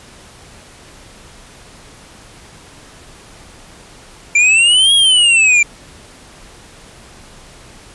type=exponential two-way sweep; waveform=square; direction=up then down; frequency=2349 to 3322 to 2349 Hz; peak=-8 dBFS; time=4.35-5.63 s; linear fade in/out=5 ms; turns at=4.94 s; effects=pink hiss -40 dBFS RMS until 7.94 s + resampled to 24000 Hz